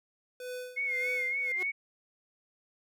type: tone with tremolo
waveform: square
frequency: 499.7 Hz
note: B4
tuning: 20 cents sharp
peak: -37 dBFS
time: 0.4-1.52 s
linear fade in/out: 2 ms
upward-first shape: sine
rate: 1.8 Hz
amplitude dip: 90%
type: tone with vibrato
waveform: sine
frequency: 2163 Hz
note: C#7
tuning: 43 cents flat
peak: -29 dBFS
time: 0.76-1.72 s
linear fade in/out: 20 ms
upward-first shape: sine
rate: 3.5 Hz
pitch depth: 57 cents each way
type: tone with exponential growth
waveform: sawtooth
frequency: 370 Hz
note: F#4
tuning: in tune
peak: -33 dBFS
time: 1.51-1.63 s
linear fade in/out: 5 ms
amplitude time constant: 26 ms
effects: none